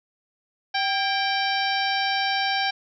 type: harmonic tone with a mistuned harmonic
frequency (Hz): 780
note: G5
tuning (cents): -9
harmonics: 1 / 2 / 3 / 4 / 5 / 6 / 7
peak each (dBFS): -25 / -28 / -30 / -31 / -32 / -33 / -33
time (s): 0.74-2.71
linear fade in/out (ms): 10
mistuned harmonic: 2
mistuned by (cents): +58
effects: none